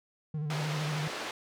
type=tone with vibrato; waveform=triangle; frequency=151.7 Hz; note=D#3; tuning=44 cents flat; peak=-29 dBFS; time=0.34-1.08 s; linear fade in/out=5 ms; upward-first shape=square; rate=13 Hz; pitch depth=42 cents each way
type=band-pass noise; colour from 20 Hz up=pink; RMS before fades=-38 dBFS; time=0.5-1.31 s; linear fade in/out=2 ms; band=380 to 4900 Hz; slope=12 dB/octave
effects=none